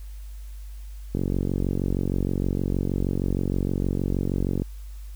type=click train; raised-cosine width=3 ms; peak=-12 dBFS; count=162; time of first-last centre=1.15-4.62 s; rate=46.4 Hz; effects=added 50 Hz sine -35 dBFS peak until 5.15 s + white hiss -56 dBFS RMS until 5.15 s